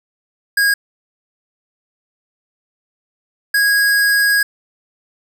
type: tone pair in turn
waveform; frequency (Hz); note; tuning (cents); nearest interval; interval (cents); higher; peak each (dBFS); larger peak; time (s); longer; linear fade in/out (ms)
square; 1638 / 1648.4; G#6 / G#6; -24 / -13; unison; 11; second; -12; neither; 0.57-0.74 / 3.54-4.43; second; 5
effects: none